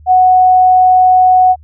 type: tone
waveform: sine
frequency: 739 Hz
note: F#5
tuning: 2 cents flat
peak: -4 dBFS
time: 0.06-1.56 s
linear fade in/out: 50 ms
effects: added 76 Hz sine -36 dBFS peak until 1.63 s